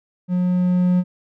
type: tone with level ramp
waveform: triangle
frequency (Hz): 180.2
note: F#3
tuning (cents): -45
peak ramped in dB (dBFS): -15 to -11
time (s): 0.28-1.04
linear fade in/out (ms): 50
effects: none